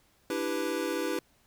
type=chord; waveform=square; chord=E minor seventh; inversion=third; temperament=equal; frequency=293.7 / 329.6 / 392 / 493.9 Hz; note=D4 / E4 / G4 / B4; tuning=0 / 0 / 0 / 0 cents; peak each=-37 / -35 / -36 / -35 dBFS; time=0.3-1.19 s; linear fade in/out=2 ms; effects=pink hiss -66 dBFS RMS until 1.46 s